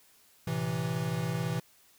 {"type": "chord", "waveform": "square", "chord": "A minor", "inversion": "none", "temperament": "equal with one note detuned", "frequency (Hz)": [112.7, 130.81, 164.81], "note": ["A2", "C3", "E3"], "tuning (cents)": [42, 0, 0], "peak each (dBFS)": [-38, -35, -33], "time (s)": [0.47, 1.6], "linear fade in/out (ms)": 5, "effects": ["white hiss -62 dBFS RMS until 1.98 s"]}